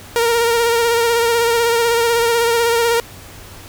sawtooth tone with vibrato, 466.2 Hz, A#4, in tune, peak -9 dBFS, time 0.16-3 s, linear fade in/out 0 ms, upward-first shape sine, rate 16 Hz, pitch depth 32 cents each way, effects added 95 Hz sine -42 dBFS peak until 3.68 s + pink hiss -38 dBFS RMS until 3.68 s

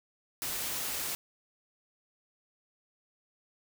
white noise, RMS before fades -35 dBFS, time 0.42-1.15 s, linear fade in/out 0 ms, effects none

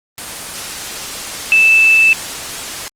sine tone in noise, 2637 Hz, E7, in tune, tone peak -6 dBFS, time 1.52-2.13 s, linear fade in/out 0 ms, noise white, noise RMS -24 dBFS, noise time 0.18-2.88 s, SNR +15 dB, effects low-pass 10000 Hz 12 dB/octave + Opus 24 kbps

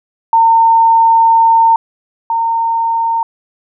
sine tone pair in turn, 910 / 915.3 Hz, A#5 / A#5, -42 / -32 cents, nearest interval unison, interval 10 cents, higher second, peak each -5 / -11 dBFS, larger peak first, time 0.33-1.76 / 2.3-3.23 s, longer first, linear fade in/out 2 ms, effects none

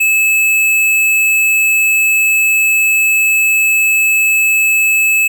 sine tone with tanh clipping, 2603 Hz, E7, 22 cents flat, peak -10 dBFS, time 0-5.28 s, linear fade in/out 10 ms, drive 18 dB, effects none

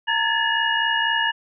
sine tone cluster, 919 / 1687 / 1751 / 2873 Hz, A#5 / G#6 / A6 / F7, -25 / +27 / -9 / +48 cents, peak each -24 dBFS, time 0.07-1.32 s, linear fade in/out 20 ms, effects none

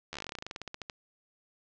slowing click train, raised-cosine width 0.2 ms, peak -21 dBFS, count 22, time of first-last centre 0.13-0.898 s, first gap 12 ms, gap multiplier 1.1, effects low-pass 7000 Hz 12 dB/octave

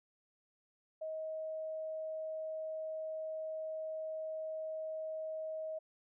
sine tone, 632 Hz, D#5, 27 cents sharp, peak -38 dBFS, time 1.01-5.79 s, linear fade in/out 10 ms, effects none

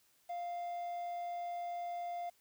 triangle tone with quantisation, 698.5 Hz, F5, in tune, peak -36 dBFS, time 0.29-2.3 s, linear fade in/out 10 ms, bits 10, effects white hiss -71 dBFS RMS until 2.4 s

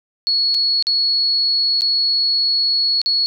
sine tone with dropouts, 4364 Hz, C#8, 28 cents flat, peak -14 dBFS, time 0.27-3.26 s, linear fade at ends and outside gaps 0 ms, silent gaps 0.543-0.547 / 0.825-0.869 / 1.809-1.819 / 3.016-3.06 s, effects none

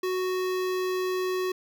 square tone with notch filter, 369.8 Hz, F#4, 1 cent flat, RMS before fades -28 dBFS, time 0.03-1.52 s, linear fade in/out 5 ms, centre 8700 Hz, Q 1.7, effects none

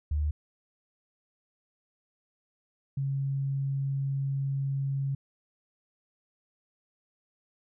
sine tone pair in turn, 74.8 / 137.26 Hz, D2 / C#3, +32 / -17 cents, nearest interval major seventh, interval 1051 cents, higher second, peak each -25 / -27 dBFS, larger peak first, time 0.11-0.31 / 2.97-5.15 s, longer second, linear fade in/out 5 ms, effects none

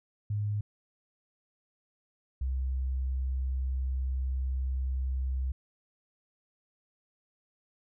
sine tone pair in turn, 104 / 65.08 Hz, G#2 / C2, +3 / -9 cents, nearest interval minor sixth, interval 812 cents, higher first, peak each -28 dBFS, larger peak neither, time 0.3-0.61 / 2.41-5.52 s, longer second, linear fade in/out 5 ms, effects none

